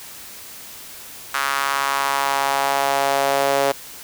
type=tone with high-pass filter sweep; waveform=sawtooth; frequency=138.59 Hz; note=C#3; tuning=in tune; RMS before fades=-20 dBFS; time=1.34-3.72 s; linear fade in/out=5 ms; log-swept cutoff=1300 to 540 Hz; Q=2.5; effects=white hiss -38 dBFS RMS until 4.03 s